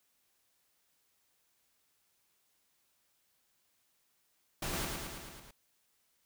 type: noise with echo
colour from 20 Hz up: pink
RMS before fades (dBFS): -37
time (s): 4.62-4.85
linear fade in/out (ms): 5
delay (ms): 110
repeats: 6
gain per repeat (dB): -3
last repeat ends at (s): 5.51
effects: white hiss -75 dBFS RMS until 6.25 s